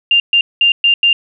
sine tone bursts at uneven times, 2794 Hz, F7, in tune, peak -7 dBFS, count 5, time 0.11-0.2 / 0.33-0.41 / 0.61-0.72 / 0.84-0.94 / 1.03-1.13 s, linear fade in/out 2 ms, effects none

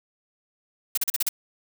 blue noise bursts, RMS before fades -23 dBFS, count 6, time 0.95-1.29 s, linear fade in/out 5 ms, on 25 ms, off 38 ms, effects none

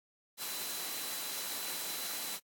sine tone in noise, 4013 Hz, B7, 27 cents sharp, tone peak -46 dBFS, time 0.37-2.4 s, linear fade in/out 50 ms, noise white, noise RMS -39 dBFS, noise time 0.37-2.4 s, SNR -10 dB, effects high-pass 200 Hz 12 dB/octave + AAC 64 kbps

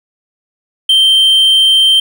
triangle tone, 3133 Hz, G7, 2 cents flat, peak -4 dBFS, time 0.89-2 s, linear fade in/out 5 ms, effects none

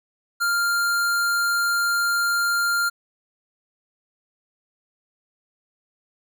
square tone, 1396.9 Hz, F6, in tune, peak -20 dBFS, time 0.4-2.9 s, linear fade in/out 20 ms, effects none

